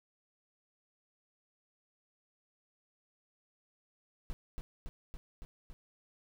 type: noise with echo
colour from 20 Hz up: brown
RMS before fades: -37 dBFS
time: 4.3-4.33 s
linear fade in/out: 0 ms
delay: 280 ms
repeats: 5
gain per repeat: -2 dB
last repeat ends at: 5.73 s
effects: none